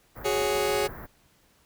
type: band-stop noise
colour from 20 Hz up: pink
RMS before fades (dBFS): -41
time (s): 0.15-1.07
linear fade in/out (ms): 20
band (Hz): 1900 to 14000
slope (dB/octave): 48
type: chord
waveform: sawtooth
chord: F# suspended second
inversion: none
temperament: just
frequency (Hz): 370 / 416.2 / 555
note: F#4 / G#4 / C#5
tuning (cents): 0 / +4 / +2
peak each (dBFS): -26 / -22 / -25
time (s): 0.24-0.88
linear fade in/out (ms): 20
effects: pink hiss -63 dBFS RMS until 1.65 s